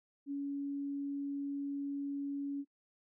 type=tone; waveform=sine; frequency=281.4 Hz; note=C#4; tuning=26 cents sharp; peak=-35 dBFS; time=0.26-2.65 s; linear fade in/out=50 ms; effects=noise-tail reverb RT60 0.1 s tail -23 dB re dry